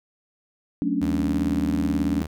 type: chord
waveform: sine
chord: D major seventh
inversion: first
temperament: just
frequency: 183.54 / 220.2 / 275.3 / 293.7 Hz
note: F#3 / A3 / C#4 / D4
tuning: -14 / +2 / -12 / 0 cents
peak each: -29 / -28 / -25 / -26 dBFS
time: 0.82-2.22 s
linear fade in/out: 0 ms
type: tone with vibrato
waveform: sawtooth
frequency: 79 Hz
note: D#2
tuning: 27 cents sharp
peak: -25 dBFS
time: 1.01-2.27 s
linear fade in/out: 10 ms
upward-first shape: triangle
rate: 2.9 Hz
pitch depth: 29 cents each way
effects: none